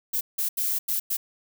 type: noise bursts at uneven times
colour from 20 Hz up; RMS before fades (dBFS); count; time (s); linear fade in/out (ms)
violet; -26; 5; 0.13-0.21 / 0.38-0.49 / 0.57-0.79 / 0.88-1 / 1.1-1.17; 10
effects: none